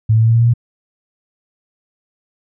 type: tone with pitch steps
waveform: sine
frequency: 110 / 111.47 / 112.96 / 114.47 / 116 / 117.56 / 119.13 Hz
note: A2 / A2 / A2 / A#2 / A#2 / A#2 / A#2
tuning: 0 / +23 / +46 / -31 / -8 / +15 / +38 cents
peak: -8 dBFS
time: 0.09-0.538 s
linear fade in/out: 10 ms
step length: 64 ms
effects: none